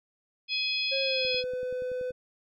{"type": "harmonic tone", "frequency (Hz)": 840, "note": "G#5", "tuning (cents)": 19, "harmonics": [3, 4, 5, 6], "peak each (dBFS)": [-31, -32, -34, -34], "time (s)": [0.48, 1.44], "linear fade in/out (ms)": 50}
{"type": "tone with pitch glide", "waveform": "triangle", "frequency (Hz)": [540, 503.8], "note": ["C#5", "B4"], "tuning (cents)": [-45, 34], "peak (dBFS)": -28, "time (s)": [0.91, 2.12], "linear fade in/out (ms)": 20, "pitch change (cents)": -121, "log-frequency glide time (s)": [1.02, 1.35]}
{"type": "click train", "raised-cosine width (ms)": 3, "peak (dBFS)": -36, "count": 10, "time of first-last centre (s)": [1.25, 2.107], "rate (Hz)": 10.5}
{"effects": []}